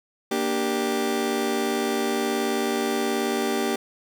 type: chord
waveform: 30% pulse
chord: G minor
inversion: first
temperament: just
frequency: 235.2 / 294 / 392 Hz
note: Bb3 / D4 / G4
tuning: +16 / +2 / 0 cents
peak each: -25 / -27 / -23 dBFS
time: 0.31-3.76 s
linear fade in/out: 5 ms
effects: none